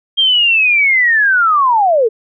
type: linear sweep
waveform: sine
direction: down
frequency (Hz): 3217 to 417.7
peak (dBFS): -8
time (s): 0.17-2.09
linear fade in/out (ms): 20
effects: none